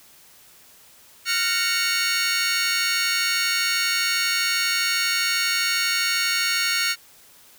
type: chord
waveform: 20% pulse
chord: Gb major seventh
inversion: third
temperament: just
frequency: 1387.5 / 1480 / 1850 / 2220 Hz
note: F6 / Gb6 / Bb6 / Db7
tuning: -12 / 0 / -14 / +2 cents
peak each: -21 / -25 / -23 / -19 dBFS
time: 1.25-6.96 s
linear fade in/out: 50 ms
effects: white hiss -51 dBFS RMS until 7.58 s